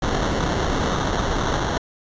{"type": "noise with sample-and-hold", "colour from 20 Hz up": "pink", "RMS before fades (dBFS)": -22, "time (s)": [0.02, 1.78], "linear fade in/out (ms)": 5, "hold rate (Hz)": 2450, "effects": ["resampled to 16000 Hz"]}